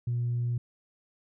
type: tone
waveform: sine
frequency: 120.3 Hz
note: B2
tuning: 45 cents flat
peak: -25 dBFS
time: 0.07-0.58 s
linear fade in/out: 5 ms
effects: tanh soft clip ceiling -23 dBFS